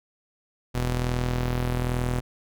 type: tone pair together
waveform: sawtooth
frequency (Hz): 41.16 / 123.47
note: E1 / B2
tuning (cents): -2 / 0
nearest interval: octave + perfect fifth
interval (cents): 1902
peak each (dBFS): -24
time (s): 0.74-2.21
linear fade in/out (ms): 20
effects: none